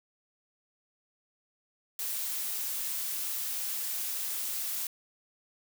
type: noise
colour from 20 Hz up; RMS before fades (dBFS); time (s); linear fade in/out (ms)
blue; -34; 1.99-4.87; 2
effects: none